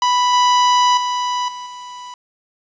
45% pulse tone with level steps, 987.8 Hz, B5, in tune, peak -13 / -11 / -18 / -28 / -31 dBFS, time 0.02-2.14 s, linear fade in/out 2 ms, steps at 0.33 / 0.97 / 1.48 / 1.66 s, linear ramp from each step 5 ms, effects resampled to 16000 Hz + 8-bit

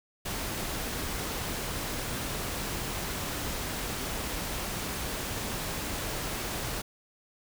sine tone in noise, 291.5 Hz, D4, 13 cents flat, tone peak -42 dBFS, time 3.26-3.48 s, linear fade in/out 10 ms, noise pink, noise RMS -34 dBFS, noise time 0.25-6.82 s, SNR -11 dB, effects none

